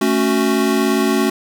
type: chord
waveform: square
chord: F# minor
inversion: first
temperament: equal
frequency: 220 / 277.2 / 370 Hz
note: A3 / C#4 / F#4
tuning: 0 / 0 / 0 cents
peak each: -19 dBFS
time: 0.01-1.3 s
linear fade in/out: 5 ms
effects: none